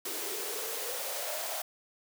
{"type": "noise with high-pass filter sweep", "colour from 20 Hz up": "white", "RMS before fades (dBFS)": -36, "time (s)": [0.05, 1.62], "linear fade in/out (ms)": 5, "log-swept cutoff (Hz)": [350, 690], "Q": 6.8, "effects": []}